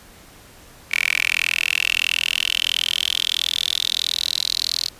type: tone with high-pass filter sweep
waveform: 10% pulse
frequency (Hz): 41.52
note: E1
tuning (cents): +13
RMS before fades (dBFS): -22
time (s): 0.91-4.89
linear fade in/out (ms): 10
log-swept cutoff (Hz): 2300 to 4300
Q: 7.5
effects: pink hiss -46 dBFS RMS until 4.99 s + resampled to 32000 Hz